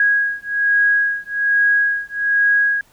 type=beating tone pair; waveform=sine; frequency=1649 / 1650.2 Hz; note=G#6 / G#6; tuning=-13 / -12 cents; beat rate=1.2 Hz; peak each=-17 dBFS; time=0-2.81 s; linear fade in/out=2 ms; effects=pink hiss -54 dBFS RMS until 2.92 s